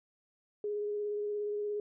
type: tone with vibrato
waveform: sine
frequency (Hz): 415.3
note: G#4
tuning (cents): 0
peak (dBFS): -32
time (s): 0.64-1.8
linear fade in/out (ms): 2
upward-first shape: sine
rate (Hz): 17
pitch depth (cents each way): 15
effects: none